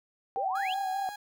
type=tone with vibrato; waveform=sine; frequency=770 Hz; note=G5; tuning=31 cents flat; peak=-29 dBFS; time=0.36-1.09 s; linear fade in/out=0 ms; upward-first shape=sine; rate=5.1 Hz; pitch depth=49 cents each way
type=exponential sweep; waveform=sine; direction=up; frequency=440 to 3446 Hz; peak=-33 dBFS; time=0.37-0.74 s; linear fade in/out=2 ms
type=tone; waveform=30% pulse; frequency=824 Hz; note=G#5; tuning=14 cents flat; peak=-36 dBFS; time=0.55-1.16 s; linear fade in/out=5 ms
effects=none